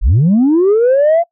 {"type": "linear sweep", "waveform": "sine", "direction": "up", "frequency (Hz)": [32.86, 697], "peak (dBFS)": -5, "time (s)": [0.01, 1.24], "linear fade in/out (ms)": 50, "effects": ["noise-tail reverb RT60 0.1 s tail -17 dB re dry", "tanh soft clip ceiling -5 dBFS"]}